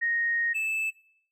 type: tone pair in turn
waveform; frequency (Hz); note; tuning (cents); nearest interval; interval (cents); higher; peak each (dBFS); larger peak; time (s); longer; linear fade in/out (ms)
sine / triangle; 1864.7 / 2627; A#6 / E7; 0 / -7; tritone; 593; second; -24; neither; 0.01-0.54 / 0.54-0.91; first; 20
effects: noise-tail reverb RT60 0.6 s tail -20 dB re dry